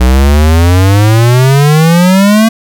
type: exponential sweep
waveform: square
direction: up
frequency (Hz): 61.1 to 227.5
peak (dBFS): -4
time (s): 0-2.49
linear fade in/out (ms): 10
effects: none